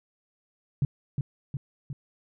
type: tone with echo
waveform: sine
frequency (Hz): 138.59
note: C#3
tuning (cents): 0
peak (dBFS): -20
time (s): 0.82-0.85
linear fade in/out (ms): 2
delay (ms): 360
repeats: 3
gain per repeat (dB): -4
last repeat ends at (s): 1.93
effects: none